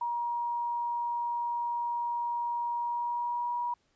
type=tone with pitch glide; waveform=sine; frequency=950 to 961.6 Hz; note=A#5 to B5; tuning=+33 to -46 cents; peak=-29 dBFS; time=0.01-3.74 s; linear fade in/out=5 ms; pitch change=+21 cents; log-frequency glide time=2.76-3.53 s; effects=pink hiss -72 dBFS RMS until 3.95 s + resampled to 16000 Hz